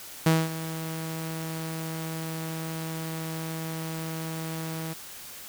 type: tone with ADSR envelope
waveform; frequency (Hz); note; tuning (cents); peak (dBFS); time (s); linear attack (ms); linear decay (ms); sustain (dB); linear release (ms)
sawtooth; 161.3; E3; -37; -13; 0.26-4.94; 5; 220; -15; 16
effects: white hiss -43 dBFS RMS until 5.48 s